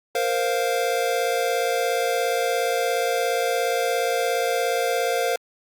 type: chord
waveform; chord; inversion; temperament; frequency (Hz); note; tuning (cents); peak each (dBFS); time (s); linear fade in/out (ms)
square; Bb suspended second; none; equal; 466.2 / 523.3 / 698.5; Bb4 / C5 / F5; 0 / 0 / 0; -26; 0.15-5.36; 2
effects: Opus 48 kbps